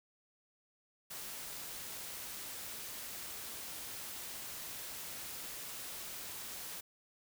white noise, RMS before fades -45 dBFS, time 1.1-6.81 s, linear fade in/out 10 ms, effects none

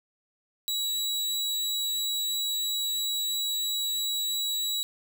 sawtooth tone, 3899 Hz, B7, 23 cents flat, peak -24 dBFS, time 0.68-4.83 s, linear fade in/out 0 ms, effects none

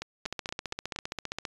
two click trains, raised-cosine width 0.2 ms, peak -16 / -18 dBFS, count 19 / 5, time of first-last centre 0.26-1.452 / 0.02-0.961 s, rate 15.1 / 4.25 Hz, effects resampled to 24000 Hz

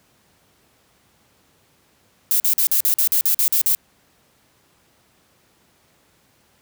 violet noise bursts, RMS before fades -17 dBFS, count 11, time 2.31-3.75 s, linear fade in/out 0 ms, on 90 ms, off 45 ms, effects pink hiss -59 dBFS RMS until 6.61 s + high-pass 80 Hz 12 dB/octave

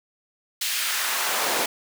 pink noise with high-pass filter sweep, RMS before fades -25 dBFS, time 0.61-1.66 s, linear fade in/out 5 ms, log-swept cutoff 2900 to 390 Hz, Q 1, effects none

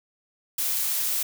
blue noise, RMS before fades -26 dBFS, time 0.58-1.23 s, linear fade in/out 5 ms, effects none

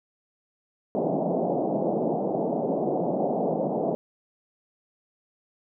white band-pass noise, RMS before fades -26 dBFS, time 0.95-3.95 s, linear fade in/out 0 ms, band 150 to 740 Hz, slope 48 dB/octave, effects none

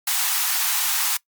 white high-pass noise, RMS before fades -22 dBFS, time 0.07-1.17 s, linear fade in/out 5 ms, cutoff 730 Hz, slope 96 dB/octave, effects noise-tail reverb RT60 0.1 s tail -21 dB re dry + Opus 48 kbps

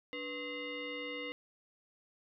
sine tone with frequency modulation, 1278 Hz, D#6, 46 cents sharp, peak -38 dBFS, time 0.13-1.32 s, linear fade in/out 0 ms, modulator 785 Hz, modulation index 2.2, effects none

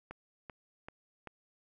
click train, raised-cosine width 0.5 ms, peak -29 dBFS, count 4, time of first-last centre 0.11-1.273 s, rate 2.58 Hz, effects none

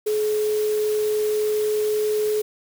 sine tone in noise, 425.7 Hz, G#4, 43 cents sharp, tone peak -19 dBFS, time 0.06-2.42 s, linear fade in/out 10 ms, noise white, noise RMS -36 dBFS, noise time 0.06-2.42 s, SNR +14 dB, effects none

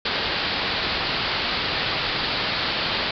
white low-pass noise, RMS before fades -25 dBFS, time 0.05-3.11 s, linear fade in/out 5 ms, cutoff 4800 Hz, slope 96 dB/octave, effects none

